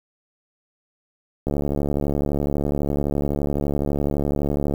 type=click train; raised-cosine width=2 ms; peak=-10 dBFS; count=236; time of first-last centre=1.47-4.738 s; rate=71.9 Hz; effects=7-bit